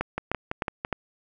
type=two click trains; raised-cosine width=0.5 ms; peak=-11 / -13 dBFS; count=4 / 5; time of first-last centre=0.01-0.927 / 0.18-0.849 s; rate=3.27 / 5.98 Hz; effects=none